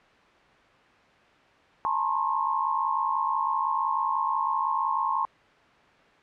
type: tone cluster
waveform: sine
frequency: 867 / 917 / 1012 / 1078 Hz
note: A5 / A#5 / B5 / C#6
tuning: -26 / -29 / +42 / -49 cents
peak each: -31 / -30 / -32 / -26 dBFS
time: 1.85-5.25 s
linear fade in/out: 0 ms
effects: white hiss -56 dBFS RMS until 6.22 s + low-pass 2000 Hz 12 dB/octave